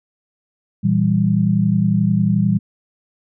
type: chord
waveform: sine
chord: E diminished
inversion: second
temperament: equal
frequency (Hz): 116.54 / 164.81 / 196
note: Bb2 / E3 / G3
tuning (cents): 0 / 0 / 0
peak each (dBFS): -19 / -18 / -16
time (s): 0.83-2.59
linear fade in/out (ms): 20
effects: none